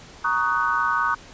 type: chord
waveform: sine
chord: D# minor seventh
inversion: second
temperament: just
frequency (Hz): 933.4 / 1120.1 / 1244.5 / 1493.4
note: A#5 / C#6 / D#6 / F#6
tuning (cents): +2 / +18 / 0 / +16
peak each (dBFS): -27 / -25 / -24 / -24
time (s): 0.24-1.15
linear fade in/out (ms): 10
effects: pink hiss -45 dBFS RMS until 1.33 s + resampled to 16000 Hz